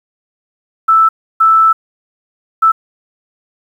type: tone bursts at uneven times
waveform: sine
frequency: 1318.5 Hz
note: E6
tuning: in tune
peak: -5 dBFS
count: 3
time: 0.88-1.09 / 1.4-1.73 / 2.62-2.72 s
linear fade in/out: 10 ms
effects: 7-bit